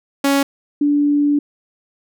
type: tone pair in turn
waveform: sawtooth / sine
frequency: 278.1 / 290.4 Hz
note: C#4 / D4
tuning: +6 / -19 cents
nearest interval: minor second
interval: 75 cents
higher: second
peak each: -9 / -12 dBFS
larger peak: first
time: 0.24-0.43 / 0.81-1.39 s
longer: second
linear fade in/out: 5 ms
effects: none